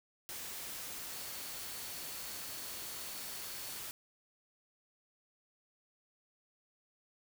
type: tone in noise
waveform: sine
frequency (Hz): 4435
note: C#8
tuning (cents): 0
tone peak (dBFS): -54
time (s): 1.13-3.79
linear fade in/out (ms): 0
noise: white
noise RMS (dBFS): -44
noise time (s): 0.29-3.91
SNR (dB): -13
effects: none